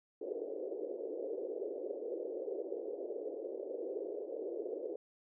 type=band-pass noise; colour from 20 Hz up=white; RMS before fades=-41 dBFS; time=0.21-4.96 s; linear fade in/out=5 ms; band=350 to 520 Hz; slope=48 dB/octave; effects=none